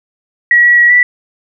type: tone with pitch steps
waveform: sine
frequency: 1918 / 1929 / 1917 / 1963 Hz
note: A#6 / B6 / A#6 / B6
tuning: +49 / -41 / +48 / -11 cents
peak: -4 dBFS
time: 0.51-1.03 s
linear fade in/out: 2 ms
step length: 130 ms
effects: none